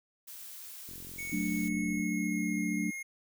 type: noise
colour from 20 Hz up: blue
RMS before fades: -46 dBFS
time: 0.27-1.69 s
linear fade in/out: 10 ms
type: click train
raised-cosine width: 3 ms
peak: -38 dBFS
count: 50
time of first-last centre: 0.89-1.996 s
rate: 44.3 Hz
type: tone with pitch glide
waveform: square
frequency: 2217 to 2143 Hz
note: C#7 to C7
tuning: 0 to +41 cents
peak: -38 dBFS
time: 1.18-3.03 s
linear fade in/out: 10 ms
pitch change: -59 cents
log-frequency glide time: 1.31-2.59 s
type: chord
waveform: sine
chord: D major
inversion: first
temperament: equal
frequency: 185 / 220 / 293.7 Hz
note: F#3 / A3 / D4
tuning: 0 / 0 / 0 cents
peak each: -34 dBFS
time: 1.32-2.91 s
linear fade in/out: 10 ms
effects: none